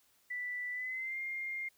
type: tone with pitch glide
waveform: sine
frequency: 1975.5 to 2117 Hz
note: B6 to C7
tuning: 0 to +20 cents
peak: -36 dBFS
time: 0.3-1.69 s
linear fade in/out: 10 ms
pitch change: +120 cents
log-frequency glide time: 0.72-1.19 s
effects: white hiss -70 dBFS RMS until 1.77 s